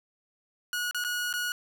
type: tone with dropouts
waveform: sawtooth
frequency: 1454 Hz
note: F#6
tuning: 31 cents flat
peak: -25 dBFS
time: 0.73-1.52 s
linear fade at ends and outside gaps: 1 ms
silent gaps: 0.911-0.946 / 1.04-1.047 / 1.328-1.338 s
effects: none